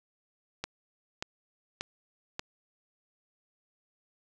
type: click train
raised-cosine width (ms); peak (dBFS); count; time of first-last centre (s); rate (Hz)
0.2; -16; 4; 0.64-2.394; 1.71
effects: none